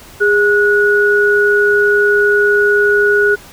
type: tone pair together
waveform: sine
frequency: 410 / 1461 Hz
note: G#4 / F#6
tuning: -22 / -22 cents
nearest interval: octave + minor seventh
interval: 2200 cents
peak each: -11 dBFS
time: 0.2-3.36 s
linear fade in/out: 20 ms
effects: pink hiss -38 dBFS RMS until 3.52 s